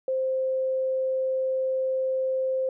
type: tone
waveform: sine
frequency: 523.3 Hz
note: C5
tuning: in tune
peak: -23 dBFS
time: 0.08-2.69 s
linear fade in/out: 2 ms
effects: none